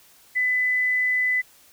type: tone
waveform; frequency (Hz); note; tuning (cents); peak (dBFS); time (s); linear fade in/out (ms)
sine; 2003; B6; +24; -19; 0.35-1.42; 20
effects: white hiss -54 dBFS RMS until 1.72 s